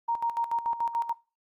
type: tone with tremolo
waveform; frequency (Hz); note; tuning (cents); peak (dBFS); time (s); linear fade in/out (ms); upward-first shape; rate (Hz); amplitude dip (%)
sine; 932.3; A#5; 0; -24; 0.08-1.13; 10; square; 6.9; 70
effects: noise-tail reverb RT60 0.3 s tail -21 dB re dry + Opus 24 kbps